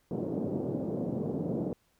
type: band-pass noise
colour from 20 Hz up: pink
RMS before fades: -33 dBFS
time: 0.11-1.73 s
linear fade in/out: 2 ms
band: 140 to 520 Hz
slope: 24 dB/octave
effects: pink hiss -71 dBFS RMS until 1.99 s